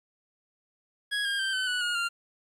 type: tone with pitch steps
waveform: 25% pulse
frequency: 1661.2 / 1613 / 1566.2 / 1520.7 / 1476.5 / 1433.7 / 1392.1 Hz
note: G#6 / G6 / G6 / F#6 / F#6 / F6 / F6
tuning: 0 / +49 / -2 / +47 / -4 / +45 / -6 cents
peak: -23 dBFS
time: 1.11-2.09 s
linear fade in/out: 20 ms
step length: 140 ms
effects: low-pass 8000 Hz 12 dB/octave + 10-bit